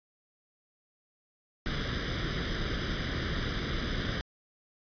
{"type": "noise with comb filter", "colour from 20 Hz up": "pink", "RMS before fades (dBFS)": -32, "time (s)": [1.66, 4.21], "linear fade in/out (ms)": 0, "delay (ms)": 0.58, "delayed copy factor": 0.75, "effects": ["resampled to 11025 Hz"]}